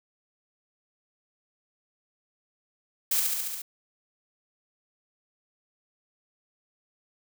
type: noise with echo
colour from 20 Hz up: blue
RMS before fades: -25 dBFS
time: 3.11-3.2 s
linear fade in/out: 5 ms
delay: 70 ms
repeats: 6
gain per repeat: -2 dB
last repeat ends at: 3.62 s
effects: none